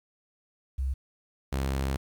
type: tone pair in turn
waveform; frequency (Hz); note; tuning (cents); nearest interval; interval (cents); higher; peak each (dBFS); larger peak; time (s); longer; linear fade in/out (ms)
sine / sawtooth; 66.4 / 67.29; C2 / C2; +26 / +49; unison; 23; second; -26 / -23; second; 0.78-0.94 / 1.52-1.97; second; 10
effects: 10-bit